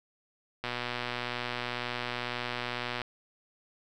click train, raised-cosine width 0.3 ms, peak -17 dBFS, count 291, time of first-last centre 0.64-3.017 s, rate 122 Hz, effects none

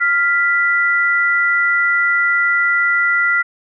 sine tone pair together, 1396.9 / 1977.6 Hz, F6 / B6, 0 / +2 cents, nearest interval tritone, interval 602 cents, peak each -15 dBFS, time 0-3.43 s, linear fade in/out 20 ms, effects none

